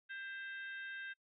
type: harmonic tone with a mistuned harmonic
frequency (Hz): 528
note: C5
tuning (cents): +16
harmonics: 3 / 4 / 5 / 6 / 7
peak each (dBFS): -44 / -56 / -55 / -59 / -59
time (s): 0.09-1.14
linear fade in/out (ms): 20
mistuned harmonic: 4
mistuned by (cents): -69
effects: noise-tail reverb RT60 0.1 s tail -24 dB re dry